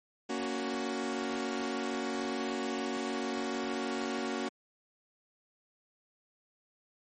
sawtooth chord, F# major, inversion first, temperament equal with one note detuned, 233.1 / 279.8 / 370 Hz, A#3 / C#4 / F#4, 0 / +16 / 0 cents, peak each -33 dBFS, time 0.29-4.49 s, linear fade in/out 10 ms, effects MP3 32 kbps

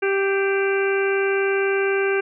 harmonic tone with a mistuned harmonic, 392 Hz, G4, in tune, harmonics 1 / 2 / 3 / 4 / 5 / 6 / 7, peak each -19 / -32 / -33 / -26 / -36 / -29 / -34 dBFS, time 0.02-2.21 s, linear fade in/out 10 ms, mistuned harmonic 5, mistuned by +59 cents, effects none

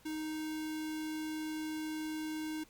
square tone with notch filter, 311.1 Hz, D#4, in tune, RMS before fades -39 dBFS, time 0.05-2.64 s, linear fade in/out 10 ms, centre 750 Hz, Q 1.5, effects pink hiss -63 dBFS RMS until 2.69 s + Opus 48 kbps

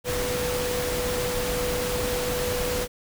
sine tone in noise, 493.9 Hz, B4, in tune, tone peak -27 dBFS, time 0.04-2.88 s, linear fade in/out 50 ms, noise pink, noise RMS -29 dBFS, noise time 0.04-2.88 s, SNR -1 dB, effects none

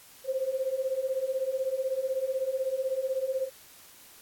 sine beating tone pair, 515 / 531 Hz, C5 / C5, -28 / +25 cents, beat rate 16 Hz, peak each -32 / -29 dBFS, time 0.24-3.5 s, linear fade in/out 50 ms, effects white hiss -53 dBFS RMS until 4.21 s + AAC 64 kbps

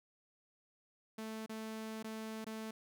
sawtooth tone with dropouts, 220 Hz, A3, in tune, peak -38 dBFS, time 1.18-2.71 s, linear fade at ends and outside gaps 5 ms, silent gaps 1.462-1.493 / 2.028-2.042 / 2.445-2.465 s, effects none

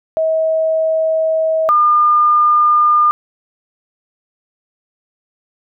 sine tone pair in turn, 640 / 1208.2 Hz, D#5 / D6, +49 / +49 cents, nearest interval major seventh, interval 1100 cents, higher second, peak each -12 / -8 dBFS, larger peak second, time 0.17-1.69 / 1.69-3.11 s, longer first, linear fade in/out 0 ms, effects none

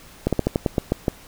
slowing click train, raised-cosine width 2 ms, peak -5 dBFS, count 9, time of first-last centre 0.27-1.082 s, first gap 57 ms, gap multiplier 1.16, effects pink hiss -46 dBFS RMS until 1.27 s

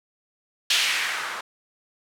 violet noise with low-pass filter sweep, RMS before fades -25 dBFS, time 0.7-1.41 s, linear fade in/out 5 ms, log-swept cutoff 3300 to 1100 Hz, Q 1.7, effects none

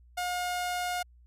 sawtooth tone, 716 Hz, F5, 43 cents sharp, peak -26 dBFS, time 0.17-1.03 s, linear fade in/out 10 ms, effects added 60 Hz sine -54 dBFS peak until 1.26 s + resampled to 32000 Hz

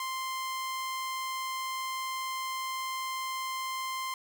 sawtooth tone, 1046.5 Hz, C6, in tune, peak -29 dBFS, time 0-4.14 s, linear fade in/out 2 ms, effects none

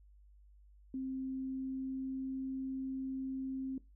sine tone with pitch glide, 263.2 to 264.7 Hz, C4 to C4, +10 to +20 cents, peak -36 dBFS, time 0.94-3.78 s, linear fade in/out 2 ms, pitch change +10 cents, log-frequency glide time 1.11-2.44 s, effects noise-tail reverb RT60 0.2 s tail -18 dB re dry + added 50 Hz sine -58 dBFS peak until 3.95 s

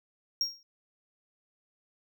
triangle tone with exponential decay, 5580 Hz, F8, 2 cents flat, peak -22 dBFS, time 0.41-0.63 s, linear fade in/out 1 ms, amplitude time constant 46 ms, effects none

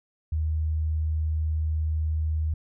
sine tone, 78.2 Hz, D#2, 9 cents sharp, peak -23 dBFS, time 0.32-2.54 s, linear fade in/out 5 ms, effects none

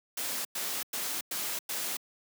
white noise bursts, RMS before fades -34 dBFS, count 5, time 0.17-1.97 s, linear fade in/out 5 ms, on 280 ms, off 100 ms, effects high-pass 200 Hz 12 dB/octave

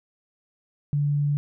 sine tone, 145 Hz, D3, 22 cents flat, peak -20 dBFS, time 0.93-1.37 s, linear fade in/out 0 ms, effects none

